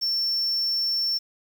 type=tone; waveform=triangle; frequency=5420 Hz; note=E8; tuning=47 cents sharp; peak=-21 dBFS; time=0.01-1.19 s; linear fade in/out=20 ms; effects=8-bit